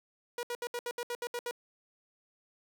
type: tone bursts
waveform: sawtooth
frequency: 481.4 Hz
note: B4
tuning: 44 cents flat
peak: -30 dBFS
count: 10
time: 0.38-1.511 s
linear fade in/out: 2 ms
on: 51 ms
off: 69 ms
effects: none